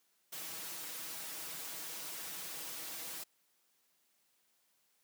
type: noise with comb filter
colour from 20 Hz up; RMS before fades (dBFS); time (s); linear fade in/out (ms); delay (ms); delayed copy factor
white; -44; 0.32-3.24; 10; 6.2; +0.8
effects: white hiss -75 dBFS RMS until 5.03 s + high-pass 150 Hz 12 dB/octave